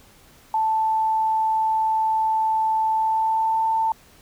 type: tone with pitch glide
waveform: sine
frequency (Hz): 880 to 891.3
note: A5 to A5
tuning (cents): 0 to +22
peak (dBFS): -18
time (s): 0.54-3.92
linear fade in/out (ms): 2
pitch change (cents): +22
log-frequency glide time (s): 2.93-3.63
effects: pink hiss -52 dBFS RMS until 4.21 s